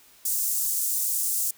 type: high-pass noise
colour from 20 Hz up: pink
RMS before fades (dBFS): -26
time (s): 0.25-1.51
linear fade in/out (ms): 5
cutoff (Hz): 7300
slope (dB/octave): 24
effects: white hiss -55 dBFS RMS until 1.57 s